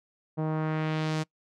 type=tone with low-pass filter sweep; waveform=sawtooth; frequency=156.4 Hz; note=D#3; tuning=9 cents sharp; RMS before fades=-29 dBFS; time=0.37-1.24 s; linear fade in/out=20 ms; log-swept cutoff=730 to 7100 Hz; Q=1.1; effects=noise-tail reverb RT60 0.1 s tail -24 dB re dry